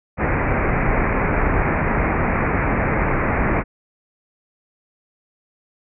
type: low-pass noise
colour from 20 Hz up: pink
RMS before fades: -19 dBFS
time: 0.17-3.64 s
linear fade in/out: 50 ms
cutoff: 2400 Hz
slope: 96 dB/octave
effects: none